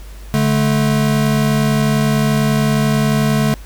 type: tone pair together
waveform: square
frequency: 145.1 / 216.3 Hz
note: D3 / A3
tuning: -21 / -29 cents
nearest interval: perfect fifth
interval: 692 cents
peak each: -16 dBFS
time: 0.34-3.54 s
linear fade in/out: 0 ms
effects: added 50 Hz sine -31 dBFS peak until 3.65 s + pink hiss -43 dBFS RMS until 3.65 s